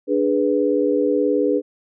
sine chord, G# diminished, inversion second, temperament equal, 293.7 / 415.3 / 493.9 Hz, D4 / G#4 / B4, 0 / 0 / 0 cents, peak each -20 dBFS, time 0.07-1.62 s, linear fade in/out 50 ms, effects none

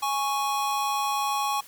square tone pair together, 830.6 / 1108.7 Hz, G#5 / C#6, 0 / 0 cents, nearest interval perfect fourth, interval 500 cents, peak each -28 dBFS, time 0.02-1.61 s, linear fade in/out 10 ms, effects white hiss -49 dBFS RMS until 1.67 s

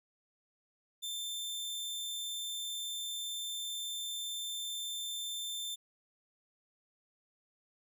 sawtooth tone, 3561 Hz, A7, 20 cents sharp, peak -34 dBFS, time 1.02-5.76 s, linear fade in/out 20 ms, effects none

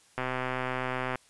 click train, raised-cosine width 0.5 ms, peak -16 dBFS, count 126, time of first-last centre 0.18-1.157 s, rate 128 Hz, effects white hiss -61 dBFS RMS until 1.29 s + resampled to 24000 Hz

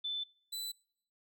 sine / sawtooth tone pair in turn, 3520 / 3989 Hz, A7 / B7, 0 / +17 cents, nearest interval major second, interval 217 cents, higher second, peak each -34 / -35 dBFS, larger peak first, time 0.04-0.24 / 0.52-0.72 s, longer neither, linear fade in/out 10 ms, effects noise-tail reverb RT60 0.7 s tail -26 dB re dry

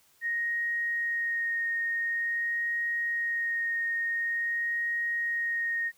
sine tone with vibrato, 1864.7 Hz, A#6, in tune, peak -27 dBFS, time 0.21-5.92 s, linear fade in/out 50 ms, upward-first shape sine, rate 0.47 Hz, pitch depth 10 cents each way, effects white hiss -64 dBFS RMS until 5.97 s

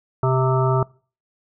harmonic tone with a mistuned harmonic, 130.81 Hz, C3, in tune, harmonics 1 / 3 / 5 / 7 / 9 / 10, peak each -18 / -23 / -25 / -26 / -28 / -28 dBFS, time 0.23-0.83 s, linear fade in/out 2 ms, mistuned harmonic 1, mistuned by -22 cents, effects noise-tail reverb RT60 0.4 s tail -24 dB re dry

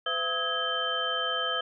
sine tone cluster, 509 / 674 / 1276 / 1651 / 3107 Hz, C5 / E5 / D#6 / G#6 / G7, -48 / +38 / +43 / -11 / -16 cents, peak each -36 / -37 / -32 / -34 / -30 dBFS, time 0.06-1.61 s, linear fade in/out 5 ms, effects none

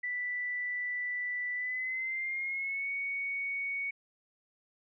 sine tone with pitch glide, 1975.5 to 2230 Hz, B6 to C#7, 0 to +10 cents, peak -32 dBFS, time 0.03-3.91 s, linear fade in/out 10 ms, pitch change +210 cents, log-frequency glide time 1.54-2.9 s, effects none

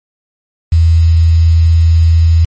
sine tone with quantisation, 82.41 Hz, E2, in tune, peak -4 dBFS, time 0.72-2.45 s, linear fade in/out 5 ms, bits 5, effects MP3 32 kbps

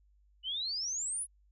sine exponential sweep, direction up, 2919 to 10630 Hz, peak -33 dBFS, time 0.43-1.27 s, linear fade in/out 50 ms, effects added 50 Hz sine -63 dBFS peak until 1.51 s

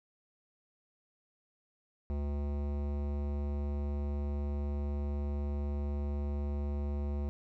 sine tone with hard clipping, 72 Hz, D2, 34 cents flat, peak -34 dBFS, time 2.1-7.29 s, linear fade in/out 0 ms, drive 17 dB, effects none

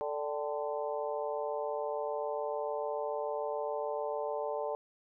harmonic tone with a mistuned harmonic, 146.9 Hz, D3, 1 cent sharp, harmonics 3 / 4 / 5 / 6 / 7, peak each -37 / -36 / -42 / -41 / -45 dBFS, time 0.01-4.75 s, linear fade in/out 0 ms, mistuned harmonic 5, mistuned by +92 cents, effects none

